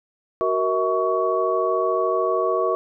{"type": "tone cluster", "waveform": "sine", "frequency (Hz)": [374.9, 468.4, 643, 1122], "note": ["F#4", "A#4", "E5", "C#6"], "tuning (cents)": [23, 8, -43, 21], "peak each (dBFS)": -24, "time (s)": [0.41, 2.75], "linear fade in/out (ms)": 0, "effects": []}